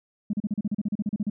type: tone bursts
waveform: sine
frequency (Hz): 207.7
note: G#3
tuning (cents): 0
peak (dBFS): -22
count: 15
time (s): 0.3-1.299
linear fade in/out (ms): 5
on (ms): 33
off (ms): 36
effects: tanh soft clip ceiling -18 dBFS